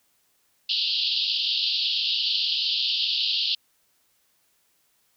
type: band-pass noise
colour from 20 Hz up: white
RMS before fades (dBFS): -25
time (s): 0.69-3.55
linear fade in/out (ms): 5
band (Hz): 2800 to 4800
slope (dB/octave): 96
effects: white hiss -67 dBFS RMS until 5.16 s